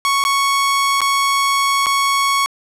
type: tone with dropouts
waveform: sawtooth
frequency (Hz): 1108.7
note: C#6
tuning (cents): 0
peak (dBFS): -10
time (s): 0.05-2.46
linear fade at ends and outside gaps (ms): 0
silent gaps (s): 0.239-0.25 / 1.006-1.016 / 1.86-1.867
effects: low-pass 12000 Hz 12 dB/octave